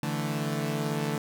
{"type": "chord", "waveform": "sawtooth", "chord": "D suspended second", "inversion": "none", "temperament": "equal", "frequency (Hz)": [146.83, 164.81, 220], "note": ["D3", "E3", "A3"], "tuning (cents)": [0, 0, 0], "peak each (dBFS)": [-27, -30, -29], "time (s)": [0.03, 1.18], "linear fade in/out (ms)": 2, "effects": []}